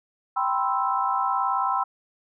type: chord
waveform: sine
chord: C major seventh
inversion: second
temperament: equal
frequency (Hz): 784 / 987.8 / 1046.5 / 1318.5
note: G5 / B5 / C6 / E6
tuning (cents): 0 / 0 / 0 / 0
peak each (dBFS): -27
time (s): 0.36-1.84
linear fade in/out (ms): 10
effects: none

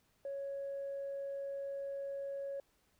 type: tone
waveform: sine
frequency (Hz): 554.4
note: C#5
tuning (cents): 0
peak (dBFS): -37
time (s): 0.25-2.6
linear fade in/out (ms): 2
effects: tanh soft clip ceiling -35 dBFS + pink hiss -74 dBFS RMS until 2.99 s

